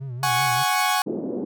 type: tone with vibrato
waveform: triangle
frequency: 128.3 Hz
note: C3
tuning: 34 cents flat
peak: -27 dBFS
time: 0-0.64 s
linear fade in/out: 20 ms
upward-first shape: sine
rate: 5.2 Hz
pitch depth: 120 cents each way
type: chord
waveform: sawtooth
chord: F# suspended second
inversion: none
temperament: equal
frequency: 740 / 830.6 / 1108.7 Hz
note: F#5 / G#5 / C#6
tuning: 0 / 0 / 0 cents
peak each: -20 dBFS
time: 0.23-1.02 s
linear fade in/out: 2 ms
type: band-pass noise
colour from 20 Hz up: pink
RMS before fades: -28 dBFS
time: 1.06-1.45 s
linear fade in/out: 10 ms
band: 230 to 450 Hz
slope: 24 dB/octave
effects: none